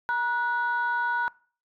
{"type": "tone pair together", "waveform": "sine", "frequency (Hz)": [952, 1469.9], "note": ["A#5", "F#6"], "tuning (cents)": [36, -12], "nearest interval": "minor sixth", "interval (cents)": 752, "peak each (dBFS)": -25, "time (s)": [0.09, 1.28], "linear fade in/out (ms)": 0, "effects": ["noise-tail reverb RT60 0.4 s tail -22 dB re dry", "tanh soft clip ceiling -18 dBFS"]}